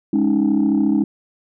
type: chord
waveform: sine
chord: Ab suspended fourth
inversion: none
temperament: equal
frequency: 207.7 / 277.2 / 311.1 Hz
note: Ab3 / Db4 / Eb4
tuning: 0 / 0 / 0 cents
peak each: -17 dBFS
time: 0.13-1.04 s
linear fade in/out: 5 ms
effects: tanh soft clip ceiling -9 dBFS